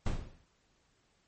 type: noise with exponential decay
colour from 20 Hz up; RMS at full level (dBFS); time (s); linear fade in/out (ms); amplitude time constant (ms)
brown; -27; 0.06-0.45; 5; 83
effects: pink hiss -72 dBFS RMS until 1.27 s + MP3 32 kbps